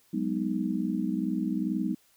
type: chord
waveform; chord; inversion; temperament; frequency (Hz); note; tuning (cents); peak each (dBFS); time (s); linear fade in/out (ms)
sine; G# minor seventh; third; just; 186.89 / 207.7 / 249.2 / 311.5; F#3 / G#3 / B3 / D#4; +18 / 0 / +16 / +2; -32; 0.13-1.95; 10
effects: white hiss -64 dBFS RMS until 2.16 s